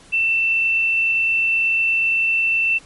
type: tone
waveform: sine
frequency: 2678 Hz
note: E7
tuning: 27 cents sharp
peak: -15 dBFS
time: 0.12-2.79 s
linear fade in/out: 20 ms
effects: pink hiss -47 dBFS RMS until 2.85 s + MP3 48 kbps